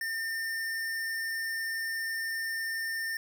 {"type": "tone", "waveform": "square", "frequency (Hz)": 1807, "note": "A6", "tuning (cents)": 46, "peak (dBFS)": -32, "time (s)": [0.01, 3.17], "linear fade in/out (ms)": 2, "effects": []}